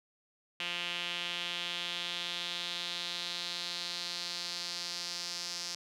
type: tone with band-pass filter sweep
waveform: sawtooth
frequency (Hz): 174.61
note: F3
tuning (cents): 0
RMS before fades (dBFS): -38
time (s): 0.6-5.75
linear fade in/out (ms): 2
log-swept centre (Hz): 2900 to 5200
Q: 3.5
effects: none